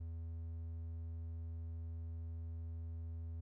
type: tone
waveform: triangle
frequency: 82.41 Hz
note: E2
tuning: in tune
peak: -40 dBFS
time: 0-3.41 s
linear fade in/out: 10 ms
effects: none